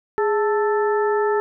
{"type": "harmonic tone with a mistuned harmonic", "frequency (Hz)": 440, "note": "A4", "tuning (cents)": 0, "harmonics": [1, 2, 3, 4], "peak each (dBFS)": [-18, -24, -28, -30], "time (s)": [0.18, 1.4], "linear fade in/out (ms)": 0, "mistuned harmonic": 1, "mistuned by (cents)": -96, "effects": []}